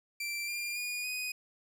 sawtooth tone with pitch steps, 2349 / 2396 / 2443 / 2492 Hz, D7 / D7 / D#7 / D#7, 0 / +34 / -32 / +2 cents, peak -31 dBFS, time 0.2-1.32 s, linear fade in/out 5 ms, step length 280 ms, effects none

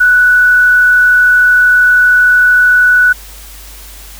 sine tone with frequency modulation, 1480 Hz, F#6, in tune, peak -4 dBFS, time 0-3.13 s, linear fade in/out 10 ms, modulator 33 Hz, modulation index 0.35, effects added 50 Hz sine -32 dBFS peak until 4.19 s + white hiss -34 dBFS RMS until 4.19 s

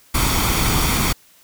pink noise with comb filter, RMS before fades -18 dBFS, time 0.14-1.13 s, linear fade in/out 10 ms, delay 0.88 ms, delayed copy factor +0.5, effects white hiss -52 dBFS RMS until 1.43 s

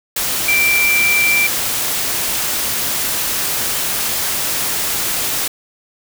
sine tone in noise, 2349 Hz, D7, in tune, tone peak -12 dBFS, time 0.48-1.47 s, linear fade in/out 5 ms, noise white, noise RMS -19 dBFS, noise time 0.16-5.48 s, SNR +4 dB, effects none

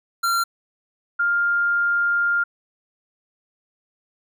square / sine tone pair in turn, 1375 / 1402.3 Hz, F6 / F6, -27 / +7 cents, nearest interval unison, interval 34 cents, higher second, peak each -19 / -17 dBFS, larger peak second, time 0.23-0.44 / 1.19-2.44 s, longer second, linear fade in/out 10 ms, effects none

